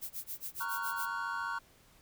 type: noise with tremolo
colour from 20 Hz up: violet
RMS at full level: -39 dBFS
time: 0.01-1.07 s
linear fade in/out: 20 ms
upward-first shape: sine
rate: 7.2 Hz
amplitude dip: 100%
type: chord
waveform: triangle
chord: Gb major seventh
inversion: first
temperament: equal with one note detuned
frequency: 932.3 / 1108.7 / 1396.9 / 1491.1 Hz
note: Bb5 / Db6 / F6 / Gb6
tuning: 0 / 0 / 0 / +13 cents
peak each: -38 dBFS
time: 0.6-1.59 s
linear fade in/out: 10 ms
effects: pink hiss -63 dBFS RMS until 2.01 s